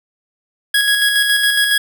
25% pulse tone with tremolo, 1661.2 Hz, G#6, in tune, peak -7 dBFS, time 0.74-1.78 s, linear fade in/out 5 ms, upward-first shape square, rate 7.2 Hz, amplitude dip 35%, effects none

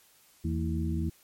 harmonic tone with a mistuned harmonic, 81.4 Hz, E2, 21 cents flat, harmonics 1 / 2 / 3 / 4, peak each -30 / -33 / -35 / -36 dBFS, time 0.44-1.1 s, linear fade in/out 10 ms, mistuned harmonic 3, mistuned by -130 cents, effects white hiss -61 dBFS RMS until 1.23 s + MP3 64 kbps

